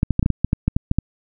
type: clicks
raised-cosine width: 5 ms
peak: -4 dBFS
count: 12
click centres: 0.031 / 0.107 / 0.194 / 0.228 / 0.261 / 0.303 / 0.446 / 0.531 / 0.68 / 0.765 / 0.914 / 0.986 s
effects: none